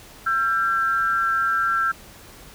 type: tone pair together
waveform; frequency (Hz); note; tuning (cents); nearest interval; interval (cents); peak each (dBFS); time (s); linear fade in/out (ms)
sine; 1351 / 1586.5; E6 / G6; +42 / +20; minor third; 278; -20 / -23; 0.26-1.92; 10
effects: pink hiss -45 dBFS RMS until 2.54 s